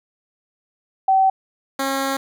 sine / 10% pulse tone pair in turn, 767 / 271.2 Hz, G5 / C#4, -38 / -38 cents, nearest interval octave + tritone, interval 1800 cents, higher first, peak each -12 dBFS, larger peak neither, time 1.08-1.3 / 1.79-2.17 s, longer second, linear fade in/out 5 ms, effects none

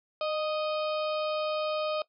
harmonic tone with a mistuned harmonic, 622.3 Hz, D#5, in tune, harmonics 1 / 2 / 4 / 5 / 6 / 7 / 8, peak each -29 / -35 / -41 / -43 / -45 / -46 / -47 dBFS, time 0.21-2.02 s, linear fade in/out 2 ms, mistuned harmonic 1, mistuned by -24 cents, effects noise-tail reverb RT60 0.1 s tail -20 dB re dry

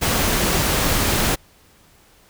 pink noise, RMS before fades -19 dBFS, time 0.01-1.36 s, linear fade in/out 20 ms, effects pink hiss -53 dBFS RMS until 2.29 s

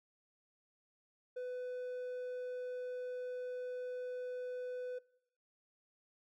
sine tone with hard clipping, 499.7 Hz, B4, 20 cents sharp, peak -40 dBFS, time 1.36-4.99 s, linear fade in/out 10 ms, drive 3 dB, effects noise-tail reverb RT60 0.8 s tail -23 dB re dry

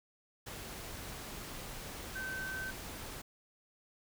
sine tone in noise, 1540 Hz, G6, 31 cents flat, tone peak -38 dBFS, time 2.15-2.71 s, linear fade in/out 10 ms, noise pink, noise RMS -45 dBFS, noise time 0.46-3.22 s, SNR +4 dB, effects none

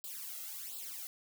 blue noise with flanger, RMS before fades -44 dBFS, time 0.04-1.07 s, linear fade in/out 0 ms, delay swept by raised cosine 0.24 to 1.54 ms, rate 1.4 Hz, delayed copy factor +0.85, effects none

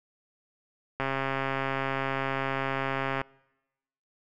click train, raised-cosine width 0.5 ms, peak -14 dBFS, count 300, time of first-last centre 1-3.215 s, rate 135 Hz, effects noise-tail reverb RT60 1.0 s tail -26 dB re dry

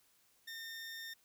20% pulse tone, 1819 Hz, A#6, 43 cents flat, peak -39 dBFS, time 0.47-1.14 s, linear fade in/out 10 ms, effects white hiss -71 dBFS RMS until 1.24 s

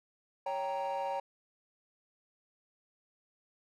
triangle chord, G diminished, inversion second, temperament equal with one note detuned, 556.6 / 784 / 932.3 Hz, Db5 / G5 / Bb5, +7 / 0 / 0 cents, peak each -34 dBFS, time 0.46-1.2 s, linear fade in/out 5 ms, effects tanh soft clip ceiling -27 dBFS

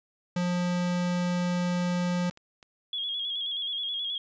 square tone, 177.4 Hz, F3, 27 cents sharp, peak -26 dBFS, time 0.36-2.3 s, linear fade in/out 5 ms
clicks, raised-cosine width 0.2 ms, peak -32 dBFS, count 5, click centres 0.876 / 1.822 / 2.31 / 2.374 / 2.628 s
sine tone with vibrato, 3322 Hz, G#7, in tune, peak -29 dBFS, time 2.93-4.18 s, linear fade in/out 2 ms, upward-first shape square, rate 9.4 Hz, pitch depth 39 cents each way
effects resampled to 16000 Hz

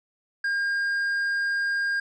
sine tone with tanh clipping, 1612 Hz, G6, 48 cents sharp, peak -24 dBFS, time 0.44-2 s, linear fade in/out 5 ms, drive 5 dB, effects none

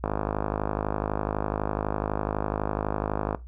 click train, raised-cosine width 1 ms, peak -12 dBFS, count 173, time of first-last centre 0.04-3.348 s, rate 52 Hz, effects noise-tail reverb RT60 0.2 s tail -17 dB re dry + added 60 Hz sine -39 dBFS peak until 3.47 s

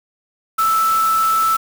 sine tone in noise, 1318.5 Hz, E6, in tune, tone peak -13 dBFS, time 0.58-1.57 s, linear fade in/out 10 ms, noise white, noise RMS -28 dBFS, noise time 0.58-1.57 s, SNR +12 dB, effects none

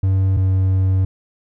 triangle tone pair in turn, 95.5 / 94.57 Hz, G2 / F#2, -45 / +38 cents, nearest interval unison, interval 17 cents, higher first, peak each -11 dBFS, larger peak neither, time 0.03-0.37 / 0.37-1.05 s, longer second, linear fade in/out 5 ms, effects none

